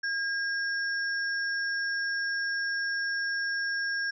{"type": "tone pair together", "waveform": "sine", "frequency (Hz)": [1620, 5456], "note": ["G#6", "F8"], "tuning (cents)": [-43, -41], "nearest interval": "octave + major sixth", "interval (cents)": 2102, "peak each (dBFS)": [-28, -37], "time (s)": [0.03, 4.11], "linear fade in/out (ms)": 10, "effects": []}